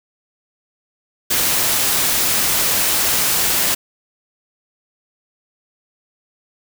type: noise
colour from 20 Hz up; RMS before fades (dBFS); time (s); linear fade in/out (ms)
white; -17; 1.3-3.75; 10
effects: none